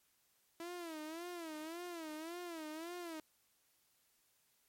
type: tone with vibrato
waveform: sawtooth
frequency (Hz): 329.6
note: E4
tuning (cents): 0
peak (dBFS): -40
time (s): 0.6-3.2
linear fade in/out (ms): 2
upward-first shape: sine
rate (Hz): 1.8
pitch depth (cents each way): 130
effects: white hiss -75 dBFS RMS until 4.68 s + MP3 64 kbps